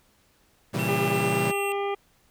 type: chord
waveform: sawtooth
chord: A# diminished seventh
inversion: none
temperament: equal with one note detuned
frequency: 116.54 / 136.68 / 164.81 / 196 Hz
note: A#2 / C#3 / E3 / G3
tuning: 0 / -24 / 0 / 0 cents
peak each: -27 dBFS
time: 0.73-1.52 s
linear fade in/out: 20 ms
type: tone with pitch glide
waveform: square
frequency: 2700 to 2735 Hz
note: E7 to F7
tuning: +41 to -37 cents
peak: -31 dBFS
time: 0.79-1.72 s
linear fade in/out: 0 ms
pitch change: +22 cents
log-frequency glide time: 1.12-1.38 s
type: harmonic tone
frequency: 400.4 Hz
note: G4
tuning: 37 cents sharp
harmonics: 1 / 2 / 3 / 5 / 6 / 7 / 8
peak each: -27 / -31 / -35 / -40 / -40 / -48 / -45 dBFS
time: 0.88-1.95 s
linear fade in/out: 10 ms
effects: pink hiss -63 dBFS RMS until 2.3 s